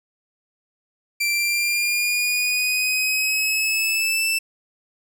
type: tone with pitch glide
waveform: sawtooth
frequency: 2352 to 2655 Hz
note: D7 to E7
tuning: +2 to +12 cents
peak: -16 dBFS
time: 1.2-4.39 s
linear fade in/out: 10 ms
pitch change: +210 cents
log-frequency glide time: 1.3-4.27 s
effects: none